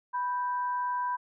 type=tone pair together; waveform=sine; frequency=987.8 / 1568 Hz; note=B5 / G6; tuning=0 / 0 cents; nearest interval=minor sixth; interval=800 cents; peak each=-28 / -39 dBFS; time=0.13-1.17 s; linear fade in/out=20 ms; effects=none